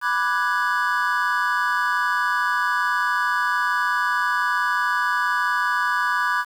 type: chord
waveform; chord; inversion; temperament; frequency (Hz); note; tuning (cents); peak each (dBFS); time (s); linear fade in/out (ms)
triangle; G# half-diminished seventh; first; equal; 987.8 / 1174.7 / 1480 / 1661.2; B5 / D6 / F#6 / G#6; 0 / 0 / 0 / 0; -23; 0.01-6.45; 50
effects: 8-bit